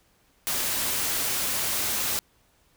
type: noise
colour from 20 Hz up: white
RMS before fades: -27 dBFS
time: 0.47-2.19 s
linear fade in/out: 0 ms
effects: pink hiss -64 dBFS RMS until 2.76 s